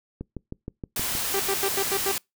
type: click train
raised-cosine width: 3 ms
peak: -20 dBFS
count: 7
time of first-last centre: 0.21-1.152 s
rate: 6.37 Hz
type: noise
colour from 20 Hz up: white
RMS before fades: -28 dBFS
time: 0.96-2.18 s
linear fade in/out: 2 ms
type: tone bursts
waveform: sawtooth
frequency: 392 Hz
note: G4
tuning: in tune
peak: -20 dBFS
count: 6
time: 1.34-2.116 s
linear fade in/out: 2 ms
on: 56 ms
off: 88 ms
effects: noise-tail reverb RT60 0.2 s tail -26 dB re dry